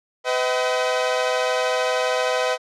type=tone cluster; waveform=sawtooth; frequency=505 / 635 / 764 Hz; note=B4 / D#5 / G5; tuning=+39 / +35 / -45 cents; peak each=-18 / -20 / -24 dBFS; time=0.24-2.58 s; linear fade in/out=50 ms; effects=low-pass 6000 Hz 12 dB/octave